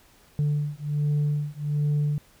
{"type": "beating tone pair", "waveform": "sine", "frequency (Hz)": [146.83, 148.13], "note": ["D3", "D3"], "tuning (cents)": [0, 15], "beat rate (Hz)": 1.3, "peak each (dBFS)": -24, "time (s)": [0.39, 2.18], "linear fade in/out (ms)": 0, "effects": ["tanh soft clip ceiling -19 dBFS", "pink hiss -57 dBFS RMS until 2.4 s"]}